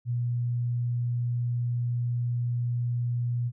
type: tone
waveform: sine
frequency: 120.7 Hz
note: B2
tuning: 39 cents flat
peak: -25 dBFS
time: 0.05-3.52 s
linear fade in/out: 50 ms
effects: none